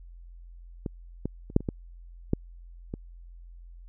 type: clicks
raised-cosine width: 3 ms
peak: -18 / -16 / -29 / -6 / -25 / -15 / -10 / -20 dBFS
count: 8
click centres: 0.862 / 1.256 / 1.501 / 1.564 / 1.606 / 1.688 / 2.334 / 2.939 s
effects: added 43 Hz sine -44 dBFS peak until 3.88 s